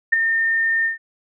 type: tone with ADSR envelope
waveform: sine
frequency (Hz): 1816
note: A#6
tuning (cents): -46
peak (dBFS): -8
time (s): 0.12-0.98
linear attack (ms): 13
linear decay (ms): 9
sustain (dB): -8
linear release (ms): 130
effects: none